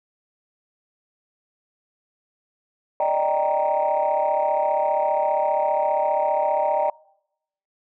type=chord; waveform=sine; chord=Eb major seventh; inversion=third; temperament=equal; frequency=587.3 / 622.3 / 784 / 932.3 Hz; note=D5 / Eb5 / G5 / Bb5; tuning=0 / 0 / 0 / 0 cents; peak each=-23 dBFS; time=3-6.9 s; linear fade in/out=2 ms; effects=noise-tail reverb RT60 0.8 s tail -25 dB re dry + tanh soft clip ceiling -12 dBFS